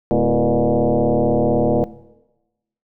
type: tone with frequency modulation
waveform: sine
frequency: 135 Hz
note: C#3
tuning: 45 cents flat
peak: -13 dBFS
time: 0.11-1.84 s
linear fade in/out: 0 ms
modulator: 117 Hz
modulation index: 4.7
effects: noise-tail reverb RT60 1.0 s tail -18 dB re dry